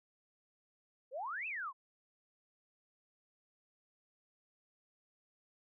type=exponential two-way sweep; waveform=sine; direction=up then down; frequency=478.1 to 2707 to 983 Hz; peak=-38 dBFS; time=1.11-1.73 s; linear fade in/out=50 ms; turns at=1.47 s; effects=none